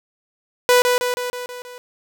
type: tone with echo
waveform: sawtooth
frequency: 493.9 Hz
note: B4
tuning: in tune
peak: -7 dBFS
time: 0.69-0.82 s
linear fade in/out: 0 ms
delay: 160 ms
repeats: 6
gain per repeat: -4 dB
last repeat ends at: 1.78 s
effects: none